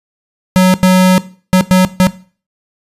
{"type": "tone bursts at uneven times", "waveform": "square", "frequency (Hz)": 185, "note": "F#3", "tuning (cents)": 0, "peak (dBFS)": -5, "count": 5, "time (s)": [[0.56, 0.74], [0.83, 1.18], [1.53, 1.61], [1.71, 1.85], [2, 2.07]], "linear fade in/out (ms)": 0, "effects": ["noise-tail reverb RT60 0.4 s tail -17 dB re dry", "resampled to 32000 Hz"]}